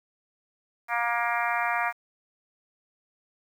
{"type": "harmonic tone", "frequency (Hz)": 236.2, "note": "A#3", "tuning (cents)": 23, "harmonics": [3, 4, 5, 6, 7, 8, 9, 10], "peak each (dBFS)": [-30, -31, -32, -33, -33, -34, -35, -35], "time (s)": [0.88, 1.93], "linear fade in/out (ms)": 50, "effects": ["9-bit"]}